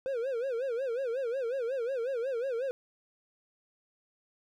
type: tone with vibrato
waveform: triangle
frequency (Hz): 499.9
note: B4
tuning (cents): +21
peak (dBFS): -28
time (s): 0.06-2.71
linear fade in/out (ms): 0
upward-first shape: sine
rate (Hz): 5.5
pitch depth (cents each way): 170
effects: none